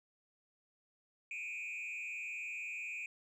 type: tone with frequency modulation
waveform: sine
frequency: 2441 Hz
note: D#7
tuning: 34 cents flat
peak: -37 dBFS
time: 1.31-3.06 s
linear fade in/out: 2 ms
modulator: 142 Hz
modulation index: 0.94
effects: tanh soft clip ceiling -39 dBFS